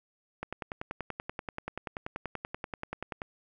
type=click train; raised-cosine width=0.5 ms; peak=-20 dBFS; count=30; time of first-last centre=0.43-3.218 s; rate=10.4 Hz; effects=none